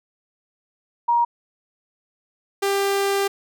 sine / sawtooth tone pair in turn, 946 / 396.4 Hz, A#5 / G4, +25 / +19 cents, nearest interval octave + minor third, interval 1506 cents, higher first, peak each -15 dBFS, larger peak neither, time 1.08-1.25 / 2.62-3.28 s, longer second, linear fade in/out 10 ms, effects none

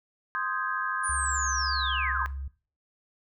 sine chord, Ab major seventh, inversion first, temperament equal, 1046.5 / 1244.5 / 1568 / 1661.2 Hz, C6 / Eb6 / G6 / Ab6, 0 / 0 / 0 / 0 cents, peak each -33 dBFS, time 0.35-2.26 s, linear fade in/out 0 ms
sine linear sweep, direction down, 9690 to 830.6 Hz, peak -30 dBFS, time 1.03-2.24 s, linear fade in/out 20 ms
sine tone with pitch glide, 69.1 to 68.31 Hz, C#2 to C#2, -5 to -25 cents, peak -33 dBFS, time 1.09-2.48 s, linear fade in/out 5 ms, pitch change -20 cents, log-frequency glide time 1.2-1.28 s
effects noise-tail reverb RT60 0.4 s tail -18 dB re dry

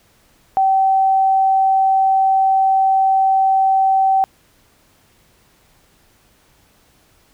sine tone, 770 Hz, G5, 31 cents flat, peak -11 dBFS, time 0.57-4.24 s, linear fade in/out 0 ms, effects pink hiss -55 dBFS RMS until 7.33 s

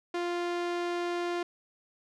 sawtooth tone with low-pass filter, 348.9 Hz, F4, 2 cents flat, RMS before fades -32 dBFS, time 0.14-1.43 s, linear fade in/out 5 ms, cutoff 5000 Hz, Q 0.55, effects none

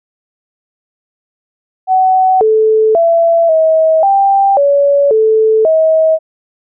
sine tone with pitch steps, 751 / 436.9 / 670 / 639 / 788 / 566 / 438.7 / 638 Hz, F#5 / A4 / E5 / D#5 / G5 / C#5 / A4 / D#5, +26 / -12 / +28 / +46 / +9 / +36 / -5 / +43 cents, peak -6 dBFS, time 1.87-6.19 s, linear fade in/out 50 ms, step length 540 ms, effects none

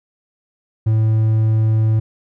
triangle tone, 110 Hz, A2, in tune, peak -10 dBFS, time 0.86-2 s, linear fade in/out 10 ms, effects none

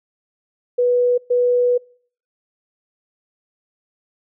sine tone bursts at uneven times, 490.5 Hz, B4, 12 cents flat, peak -13 dBFS, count 2, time 0.78-1.18 / 1.3-1.78 s, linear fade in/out 10 ms, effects noise-tail reverb RT60 0.5 s tail -25 dB re dry

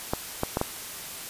clicks, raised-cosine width 1 ms, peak -10 dBFS, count 4, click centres 0.135 / 0.434 / 0.571 / 0.614 s, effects white hiss -38 dBFS RMS until 1.29 s + resampled to 32000 Hz

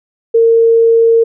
sine tone, 457.8 Hz, A#4, 31 cents flat, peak -5 dBFS, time 0.34-1.24 s, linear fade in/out 10 ms, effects none

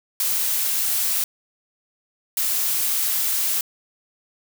blue noise bursts at uneven times, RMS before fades -22 dBFS, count 2, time 0.2-1.24 / 2.37-3.61 s, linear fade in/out 2 ms, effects none

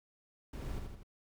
brown noise with echo, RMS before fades -41 dBFS, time 0.53-0.79 s, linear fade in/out 5 ms, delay 81 ms, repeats 3, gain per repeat -4 dB, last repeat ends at 1.033 s, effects none

